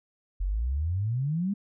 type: exponential sweep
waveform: sine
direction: up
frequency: 43.11 to 208.7 Hz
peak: -25 dBFS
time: 0.4-1.54 s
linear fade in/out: 10 ms
effects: none